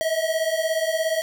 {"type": "beating tone pair", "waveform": "square", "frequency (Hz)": [632, 649], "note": ["D#5", "E5"], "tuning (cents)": [27, -27], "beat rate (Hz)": 17, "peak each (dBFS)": [-26, -24], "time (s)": [0.01, 1.22], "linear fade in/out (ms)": 0, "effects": ["10-bit"]}